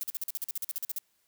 violet noise bursts, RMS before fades -33 dBFS, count 15, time 0.01-0.985 s, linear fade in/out 0 ms, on 23 ms, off 45 ms, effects white hiss -72 dBFS RMS until 1.27 s

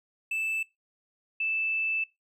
triangle / sine tone pair in turn, 2637 / 2637 Hz, E7 / E7, 0 / 0 cents, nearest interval unison, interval 0 cents, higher neither, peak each -26 dBFS, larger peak neither, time 0.31-0.63 / 1.4-2.04 s, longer second, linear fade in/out 5 ms, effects noise-tail reverb RT60 0.2 s tail -21 dB re dry

